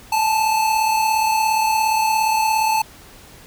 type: tone pair together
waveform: square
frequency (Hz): 842.8 / 880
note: G#5 / A5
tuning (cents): +25 / 0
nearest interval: minor second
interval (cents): 75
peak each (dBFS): -25 / -17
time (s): 0.12-2.82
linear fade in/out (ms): 5
effects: pink hiss -44 dBFS RMS until 3.46 s